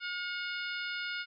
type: harmonic tone with a mistuned harmonic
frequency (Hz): 716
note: F5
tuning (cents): +43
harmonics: 2 / 3 / 4 / 5 / 6 / 7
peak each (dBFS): -37 / -41 / -43 / -45 / -47 / -48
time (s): 0-1.26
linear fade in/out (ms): 50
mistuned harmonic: 3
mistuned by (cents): +31
effects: none